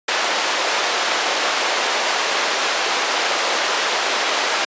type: band-pass noise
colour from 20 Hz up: pink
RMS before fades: -20 dBFS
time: 0.08-4.65 s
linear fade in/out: 5 ms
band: 540 to 5700 Hz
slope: 12 dB/octave
effects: high-pass 300 Hz 12 dB/octave + resampled to 16000 Hz